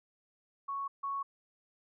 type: tone pair in turn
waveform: sine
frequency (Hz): 1108.7 / 1108.7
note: C#6 / C#6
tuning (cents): 0 / 0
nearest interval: unison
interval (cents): 0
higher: neither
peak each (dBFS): -34 / -33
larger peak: second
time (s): 0.68-0.88 / 1.03-1.23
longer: neither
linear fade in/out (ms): 10
effects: none